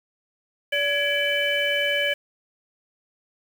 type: tone cluster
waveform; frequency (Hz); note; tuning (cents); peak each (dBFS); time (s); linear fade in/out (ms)
sine; 575 / 1676 / 2318 / 3012; D5 / G#6 / D7 / F#7; -37 / +15 / -23 / +30; -26; 0.72-2.14; 10
effects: 7-bit